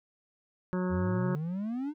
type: harmonic tone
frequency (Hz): 182.6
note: F#3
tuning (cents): -23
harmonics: 1 / 2 / 3 / 5 / 6 / 7 / 8 / 9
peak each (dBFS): -29 / -35 / -39 / -43 / -45 / -46 / -47 / -48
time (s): 0.73-1.35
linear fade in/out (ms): 0
type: exponential sweep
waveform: triangle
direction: up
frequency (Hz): 80.2 to 311.1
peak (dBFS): -29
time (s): 0.89-1.94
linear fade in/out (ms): 50
effects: none